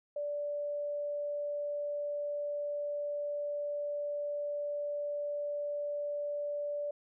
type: tone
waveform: sine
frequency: 583 Hz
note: D5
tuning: 13 cents flat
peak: -33 dBFS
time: 0.16-6.91 s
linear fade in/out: 5 ms
effects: none